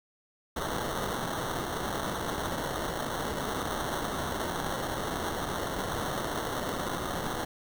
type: noise with sample-and-hold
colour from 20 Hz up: violet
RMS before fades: -33 dBFS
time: 0.56-7.45 s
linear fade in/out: 5 ms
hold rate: 2450 Hz
effects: none